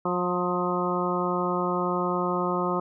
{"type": "harmonic tone with a mistuned harmonic", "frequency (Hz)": 178.9, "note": "F3", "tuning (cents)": 42, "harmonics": [1, 2, 3, 4, 5, 6, 7], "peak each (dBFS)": [-30, -29, -32, -34, -34, -31, -31], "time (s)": [0.05, 2.8], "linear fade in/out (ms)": 5, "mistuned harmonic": 6, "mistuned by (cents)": -27, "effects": []}